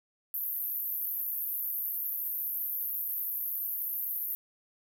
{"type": "band-pass noise", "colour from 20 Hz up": "pink", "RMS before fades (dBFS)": -34, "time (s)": [0.34, 4.35], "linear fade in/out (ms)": 0, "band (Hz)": [12000, 15000], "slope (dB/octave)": 96, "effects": []}